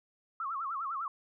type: tone with vibrato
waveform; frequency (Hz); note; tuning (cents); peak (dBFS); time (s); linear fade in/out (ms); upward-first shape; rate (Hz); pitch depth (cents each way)
sine; 1210; D#6; -49; -33; 0.4-1.08; 2; sine; 9.9; 210
effects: none